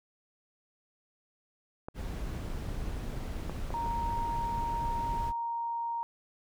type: clicks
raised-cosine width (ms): 1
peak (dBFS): -24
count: 4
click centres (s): 1.885 / 3.496 / 3.705 / 3.861
type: noise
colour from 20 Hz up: brown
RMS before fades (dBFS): -36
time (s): 1.94-5.33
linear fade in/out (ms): 50
type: tone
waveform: sine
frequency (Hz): 932.3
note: A#5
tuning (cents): 0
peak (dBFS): -31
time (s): 3.74-6.03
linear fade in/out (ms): 0
effects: none